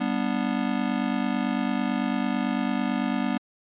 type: chord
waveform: square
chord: G major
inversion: none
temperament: just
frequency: 196 / 245 / 294 Hz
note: G3 / B3 / D4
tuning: 0 / -14 / +2 cents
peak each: -30 / -27 / -31 dBFS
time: 0-3.38 s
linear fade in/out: 10 ms
effects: resampled to 8000 Hz